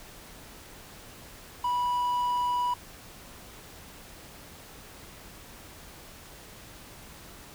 triangle tone, 980 Hz, B5, 14 cents flat, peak -23 dBFS, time 1.64-2.74 s, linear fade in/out 5 ms, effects pink hiss -48 dBFS RMS until 7.54 s

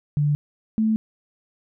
sine tone pair in turn, 146.83 / 219.3 Hz, D3 / A3, 0 / -6 cents, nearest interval perfect fifth, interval 694 cents, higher second, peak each -17 dBFS, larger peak neither, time 0.17-0.35 / 0.78-0.96 s, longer neither, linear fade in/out 0 ms, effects none

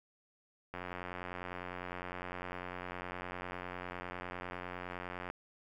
click train, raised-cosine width 0.5 ms, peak -26 dBFS, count 411, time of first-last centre 0.74-5.301 s, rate 89.9 Hz, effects 11-bit

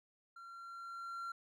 triangle tone with level ramp, 1371 Hz, F6, 32 cents flat, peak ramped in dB -49 to -38 dBFS, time 0.36-1.32 s, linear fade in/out 5 ms, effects none

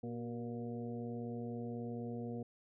harmonic tone with a mistuned harmonic, 118.5 Hz, A#2, 29 cents sharp, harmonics 1 / 2 / 3 / 4 / 5 / 6, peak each -45 / -42 / -51 / -46 / -57 / -54 dBFS, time 0.03-2.43 s, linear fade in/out 5 ms, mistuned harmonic 3, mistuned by +69 cents, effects none

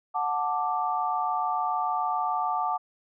sine chord, D major, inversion first, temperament just, 734.2 / 881 / 1174.7 Hz, F#5 / A5 / D6, -14 / +2 / 0 cents, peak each -29 dBFS, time 0.14-2.78 s, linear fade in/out 20 ms, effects none

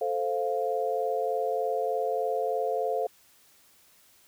sine chord, F major, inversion first, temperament equal, 440 / 523.3 / 698.5 Hz, A4 / C5 / F5, 0 / 0 / 0 cents, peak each -30 dBFS, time 0.01-3.07 s, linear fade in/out 5 ms, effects white hiss -60 dBFS RMS until 4.27 s

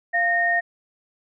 sine tone pair together, 694 / 1844.7 Hz, F5 / A#6, -11 / -19 cents, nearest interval octave + perfect fourth, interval 1692 cents, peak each -23 / -19 dBFS, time 0.13-0.61 s, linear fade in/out 20 ms, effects none

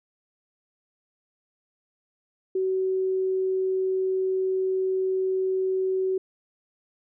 sine tone, 377.2 Hz, F#4, 33 cents sharp, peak -22 dBFS, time 2.55-6.18 s, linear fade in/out 5 ms, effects none

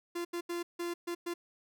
45% pulse tone bursts at uneven times, 345.5 Hz, F4, 19 cents flat, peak -34 dBFS, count 6, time 0.15-0.25 / 0.33-0.41 / 0.49-0.63 / 0.79-0.94 / 1.07-1.15 / 1.26-1.34 s, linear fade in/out 10 ms, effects none

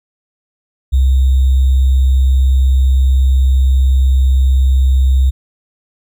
sine tone with sample-and-hold, 65.7 Hz, C2, 8 cents sharp, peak -7 dBFS, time 0.92-5.31 s, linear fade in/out 20 ms, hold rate 3675 Hz, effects none

